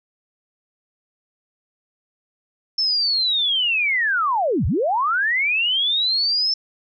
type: linear two-way sweep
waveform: sine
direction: down then up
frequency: 5340 to 58.27 to 5340 Hz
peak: -17 dBFS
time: 2.78-6.54 s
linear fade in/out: 5 ms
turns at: 4.66 s
effects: none